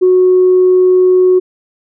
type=tone; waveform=sine; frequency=367.6 Hz; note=F#4; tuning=11 cents flat; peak=-4 dBFS; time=0.01-1.4 s; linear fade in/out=20 ms; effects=tanh soft clip ceiling -1 dBFS